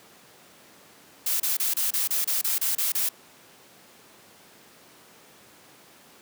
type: noise bursts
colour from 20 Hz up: blue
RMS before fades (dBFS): -25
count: 11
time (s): 1.26-3.09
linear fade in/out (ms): 5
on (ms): 140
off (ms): 29
effects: pink hiss -52 dBFS RMS until 6.21 s + high-pass 200 Hz 12 dB/octave